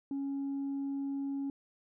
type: tone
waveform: sine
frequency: 276.8 Hz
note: C#4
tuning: 2 cents flat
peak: -31 dBFS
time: 0.11-1.5 s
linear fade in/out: 2 ms
effects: tanh soft clip ceiling -31 dBFS